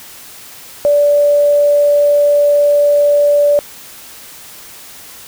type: tone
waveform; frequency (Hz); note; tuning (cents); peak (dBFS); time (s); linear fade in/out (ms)
sine; 581; D5; -19; -7; 0.85-3.59; 0
effects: white hiss -35 dBFS RMS until 5.27 s